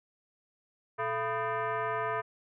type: tone with frequency modulation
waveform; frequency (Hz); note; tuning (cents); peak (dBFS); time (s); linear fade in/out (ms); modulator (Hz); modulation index
sine; 120; B2; -49; -29; 0.98-2.22; 20; 557; 2.7
effects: none